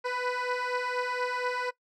15% pulse beating tone pair, 493.9 / 498.1 Hz, B4 / B4, 0 / +15 cents, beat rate 4.2 Hz, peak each -27 / -24 dBFS, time 0.04-1.71 s, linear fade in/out 20 ms, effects noise-tail reverb RT60 0.1 s tail -20 dB re dry + low-pass 4000 Hz 12 dB/octave

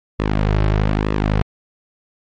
sawtooth tone with flanger, 51.91 Hz, G#1, in tune, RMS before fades -17 dBFS, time 0.19-1.42 s, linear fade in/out 5 ms, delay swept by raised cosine 1.3 to 4.2 ms, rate 1.1 Hz, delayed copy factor -0.65, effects low-pass 3000 Hz 12 dB/octave + MP3 48 kbps

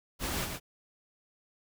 pink noise with echo, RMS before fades -34 dBFS, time 0.19-0.48 s, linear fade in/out 50 ms, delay 120 ms, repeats 1, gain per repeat -4 dB, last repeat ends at 0.6 s, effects none

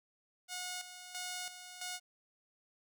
5% pulse tone with tremolo, 725 Hz, F#5, 35 cents flat, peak -28 dBFS, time 0.48-2 s, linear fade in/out 50 ms, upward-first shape square, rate 1.5 Hz, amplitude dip 65%, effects none

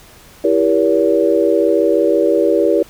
sine chord, E diminished seventh, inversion none, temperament just, 329.6 / 395.6 / 474.7 / 569.6 Hz, E4 / G4 / Bb4 / Db5, 0 / +16 / +31 / +47 cents, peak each -16 dBFS, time 0.44-2.83 s, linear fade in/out 5 ms, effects pink hiss -43 dBFS RMS until 2.89 s

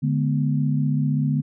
sine tone cluster, 147 / 212.1 / 247.7 Hz, D3 / G#3 / B3, +2 / +37 / +5 cents, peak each -20 / -27 / -25 dBFS, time 0.02-1.42 s, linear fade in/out 20 ms, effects none

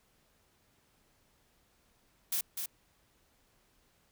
blue noise with echo, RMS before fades -32 dBFS, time 2.32-2.41 s, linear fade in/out 5 ms, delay 250 ms, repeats 1, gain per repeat -5 dB, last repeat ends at 2.66 s, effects pink hiss -70 dBFS RMS until 4.11 s

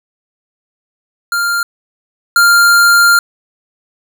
square tone pair in turn, 1396.9 / 1396.9 Hz, F6 / F6, 0 / 0 cents, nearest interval unison, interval 0 cents, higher neither, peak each -13 / -6 dBFS, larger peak second, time 1.32-1.63 / 2.36-3.19 s, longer second, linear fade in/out 2 ms, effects none

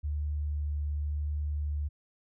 sine tone with vibrato, 73.9 Hz, D2, 11 cents sharp, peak -29 dBFS, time 0.03-1.89 s, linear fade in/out 20 ms, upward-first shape triangle, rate 0.94 Hz, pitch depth 9 cents each way, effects none

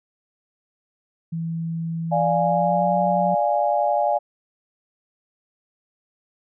sine tone with pitch glide, 164.81 to 179.73 Hz, E3 to F3, 0 to +50 cents, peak -24 dBFS, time 1.32-3.35 s, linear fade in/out 10 ms, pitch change +150 cents, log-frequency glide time 2.19-2.94 s
sine chord, D diminished, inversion none, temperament equal, 587.3 / 698.5 / 830.6 Hz, D5 / F5 / Ab5, 0 / 0 / 0 cents, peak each -22 dBFS, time 2.11-4.19 s, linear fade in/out 20 ms
effects none

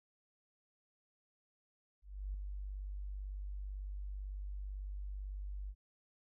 sine tone with ADSR envelope, 49 Hz, G1, in tune, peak -36 dBFS, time 2.02-5.75 s, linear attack 320 ms, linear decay 5 ms, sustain -4 dB, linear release 57 ms, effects none

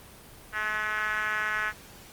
5% pulse tone with band-pass filter, 213.7 Hz, G#3, 50 cents sharp, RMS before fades -29 dBFS, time 0.52-1.73 s, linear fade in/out 50 ms, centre 1600 Hz, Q 3.6, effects pink hiss -49 dBFS RMS until 2.12 s + Opus 24 kbps

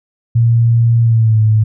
sine tone with pitch glide, 116.54 to 108.74 Hz, A#2 to A2, 0 to -20 cents, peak -7 dBFS, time 0.35-1.64 s, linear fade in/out 10 ms, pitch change -120 cents, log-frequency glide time 1.01-1.4 s, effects none

